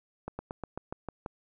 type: slowing click train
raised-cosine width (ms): 1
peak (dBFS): -22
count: 8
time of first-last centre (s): 0.28-1.262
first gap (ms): 110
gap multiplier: 1.08
effects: none